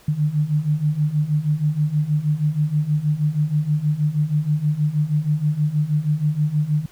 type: beating tone pair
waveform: sine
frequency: 146.83 / 153.13 Hz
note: D3 / D#3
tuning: 0 / -27 cents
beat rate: 6.3 Hz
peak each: -22 / -19 dBFS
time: 0.08-6.86 s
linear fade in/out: 5 ms
effects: pink hiss -51 dBFS RMS until 6.91 s